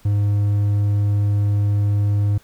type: tone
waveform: triangle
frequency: 102.4 Hz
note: G#2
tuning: 24 cents flat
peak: -13 dBFS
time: 0.05-2.38 s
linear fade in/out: 5 ms
effects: pink hiss -53 dBFS RMS until 2.43 s